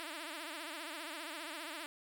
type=tone with vibrato; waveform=5% pulse; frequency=315.3 Hz; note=D#4; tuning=23 cents sharp; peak=-31 dBFS; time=0-1.86 s; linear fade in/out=0 ms; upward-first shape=triangle; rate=15 Hz; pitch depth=170 cents each way; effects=none